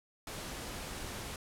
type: noise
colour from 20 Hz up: pink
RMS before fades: -42 dBFS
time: 0.27-1.36 s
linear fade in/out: 2 ms
effects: low-pass 12000 Hz 12 dB/octave